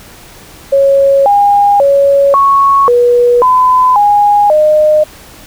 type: tone with pitch steps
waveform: sine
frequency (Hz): 551 / 812 / 558 / 1106 / 484.1 / 1012 / 823 / 611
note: C#5 / G#5 / C#5 / C#6 / B4 / B5 / G#5 / D#5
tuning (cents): -11 / -39 / +11 / -4 / -35 / +42 / -16 / -32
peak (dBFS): -4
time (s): 0.72-5.04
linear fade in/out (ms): 10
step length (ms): 540
effects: pink hiss -35 dBFS RMS until 5.46 s